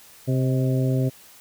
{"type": "harmonic tone with a mistuned harmonic", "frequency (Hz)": 130.81, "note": "C3", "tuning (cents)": 0, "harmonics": [1, 2, 3, 4, 5], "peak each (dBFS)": [-20, -26, -30, -32, -34], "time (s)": [0.27, 1.1], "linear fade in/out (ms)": 20, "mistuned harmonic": 5, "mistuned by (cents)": -50, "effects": ["white hiss -49 dBFS RMS until 1.4 s"]}